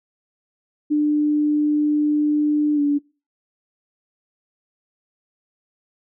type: tone with pitch glide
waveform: sine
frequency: 298.2 to 288.7 Hz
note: D4 to D4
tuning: +27 to -30 cents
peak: -15 dBFS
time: 0.9-2.99 s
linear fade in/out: 20 ms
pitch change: -57 cents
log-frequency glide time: 2.75-2.8 s
effects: noise-tail reverb RT60 0.3 s tail -23 dB re dry